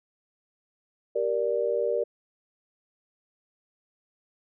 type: chord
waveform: sine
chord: G minor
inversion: none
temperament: just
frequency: 392 / 470.4 / 588 Hz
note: G4 / Bb4 / D5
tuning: 0 / +16 / +2 cents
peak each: -31 / -26 / -28 dBFS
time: 1.15-2.04 s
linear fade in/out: 10 ms
effects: none